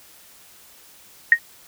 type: tone with exponential decay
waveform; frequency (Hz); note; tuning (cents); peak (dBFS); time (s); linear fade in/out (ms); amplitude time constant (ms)
sine; 1864.7; A#6; 0; -4; 1.32-1.39; 2; 15
effects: white hiss -49 dBFS RMS until 1.67 s